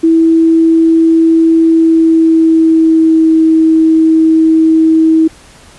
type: tone with pitch glide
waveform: sine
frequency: 326.7 to 320.7 Hz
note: E4 to E4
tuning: -15 to -48 cents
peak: -4 dBFS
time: 0.03-5.28 s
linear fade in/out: 10 ms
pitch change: -33 cents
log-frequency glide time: 1.66-3.44 s
effects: pink hiss -39 dBFS RMS until 5.78 s + resampled to 24000 Hz